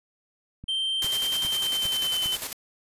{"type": "click train", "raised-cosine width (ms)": 5, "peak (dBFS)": -28, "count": 5, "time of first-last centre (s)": [0.64, 2.259], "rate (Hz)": 2.47}
{"type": "tone with pitch glide", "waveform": "triangle", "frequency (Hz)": [3136, 3057], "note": ["G7", "G7"], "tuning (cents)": [0, -44], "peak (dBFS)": -23, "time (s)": [0.68, 2.36], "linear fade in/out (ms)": 10, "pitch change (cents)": -44, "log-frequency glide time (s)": [1.42, 2.23]}
{"type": "noise with tremolo", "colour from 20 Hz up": "white", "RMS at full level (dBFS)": -31, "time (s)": [1.02, 2.53], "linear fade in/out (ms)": 2, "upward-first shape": "square", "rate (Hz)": 10, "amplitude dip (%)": 55}
{"effects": ["resampled to 32000 Hz"]}